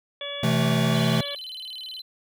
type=harmonic tone; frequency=570 Hz; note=C#5; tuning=48 cents sharp; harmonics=1 / 2 / 3 / 4 / 5 / 6; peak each=-35 / -43 / -42 / -40 / -43 / -33 dBFS; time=0.21-1.35 s; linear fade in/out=2 ms
type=chord; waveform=square; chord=A minor; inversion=first; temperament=equal with one note detuned; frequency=128.64 / 164.81 / 220 Hz; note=C3 / E3 / A3; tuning=-29 / 0 / 0 cents; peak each=-25 dBFS; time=0.43-1.21 s; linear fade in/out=5 ms
type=tone with vibrato; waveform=triangle; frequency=3520 Hz; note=A7; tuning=in tune; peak=-33 dBFS; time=0.94-2.02 s; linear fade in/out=10 ms; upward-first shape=square; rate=19 Hz; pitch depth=250 cents each way
effects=none